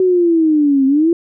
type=linear two-way sweep; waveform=sine; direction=down then up; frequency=376.2 to 263.8 to 345.7 Hz; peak=-9 dBFS; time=0-1.13 s; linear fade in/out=2 ms; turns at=0.86 s; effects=none